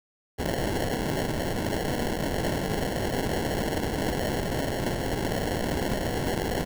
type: noise with sample-and-hold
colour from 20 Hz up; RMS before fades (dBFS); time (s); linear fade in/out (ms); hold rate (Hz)
blue; -28; 0.38-6.65; 20; 1225
effects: none